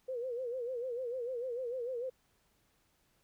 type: tone with vibrato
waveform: sine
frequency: 493.9 Hz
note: B4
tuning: in tune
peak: -35 dBFS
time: 0.08-2.1 s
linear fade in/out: 10 ms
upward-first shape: sine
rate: 6.7 Hz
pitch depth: 110 cents each way
effects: pink hiss -73 dBFS RMS until 3.23 s